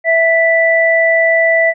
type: tone pair together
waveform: sine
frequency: 659.2 / 1975.5 Hz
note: E5 / B6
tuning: 0 / 0 cents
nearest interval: octave + perfect fifth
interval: 1900 cents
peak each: -11 dBFS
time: 0.04-1.74 s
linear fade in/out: 50 ms
effects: none